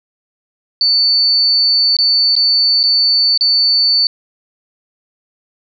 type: tone with dropouts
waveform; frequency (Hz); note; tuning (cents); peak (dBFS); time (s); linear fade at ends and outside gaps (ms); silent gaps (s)
sine; 4500; C#8; +25; -9; 0.81-4.07; 1; 1.967-1.987 / 2.354-2.364 / 2.831-2.837 / 3.376-3.409
effects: none